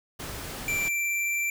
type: noise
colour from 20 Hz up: pink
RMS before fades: -37 dBFS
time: 0.19-0.89 s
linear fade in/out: 10 ms
type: tone with vibrato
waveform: square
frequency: 2349 Hz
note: D7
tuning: in tune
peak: -26 dBFS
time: 0.68-1.5 s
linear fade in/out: 2 ms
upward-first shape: triangle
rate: 19 Hz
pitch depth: 9 cents each way
effects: none